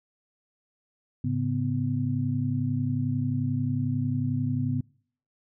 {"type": "tone cluster", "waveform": "sine", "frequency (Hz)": [107.4, 138.6, 250.6], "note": ["A2", "C#3", "B3"], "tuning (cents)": [-41, 0, 25], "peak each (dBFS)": [-29, -28, -29], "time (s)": [1.24, 4.81], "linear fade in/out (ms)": 5, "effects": ["noise-tail reverb RT60 0.6 s tail -26 dB re dry"]}